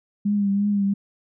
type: tone with vibrato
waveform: sine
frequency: 201.9 Hz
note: G#3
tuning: 49 cents flat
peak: -18 dBFS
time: 0.25-0.94 s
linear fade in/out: 10 ms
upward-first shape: triangle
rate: 2.9 Hz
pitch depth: 45 cents each way
effects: none